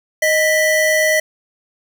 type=tone pair together; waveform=square; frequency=622 / 1974.7 Hz; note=D#5 / B6; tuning=-1 / -1 cents; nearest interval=octave + minor sixth; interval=2000 cents; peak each=-16 dBFS; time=0.22-1.2 s; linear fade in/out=5 ms; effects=none